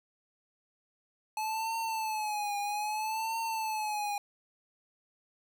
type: tone with vibrato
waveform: square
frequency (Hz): 860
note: A5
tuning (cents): -40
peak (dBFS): -32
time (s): 1.37-4.18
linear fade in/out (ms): 2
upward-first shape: triangle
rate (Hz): 0.62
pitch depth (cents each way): 100
effects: none